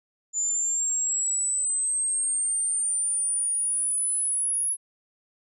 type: linear sweep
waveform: sine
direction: up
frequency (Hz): 7040 to 10548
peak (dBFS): -23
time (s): 0.33-4.77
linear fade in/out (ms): 50
effects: none